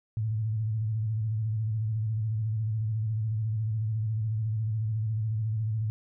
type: tone with vibrato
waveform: sine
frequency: 109.5 Hz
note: A2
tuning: 8 cents flat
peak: -26 dBFS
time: 0.17-5.9 s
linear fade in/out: 0 ms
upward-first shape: square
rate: 14 Hz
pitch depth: 51 cents each way
effects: none